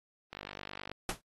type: click train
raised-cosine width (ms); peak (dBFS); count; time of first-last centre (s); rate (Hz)
0.3; -25; 30; 0.33-0.916; 49.5
type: noise with exponential decay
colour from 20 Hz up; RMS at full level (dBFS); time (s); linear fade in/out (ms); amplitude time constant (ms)
pink; -30; 1.09-1.21; 2; 24
effects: AAC 32 kbps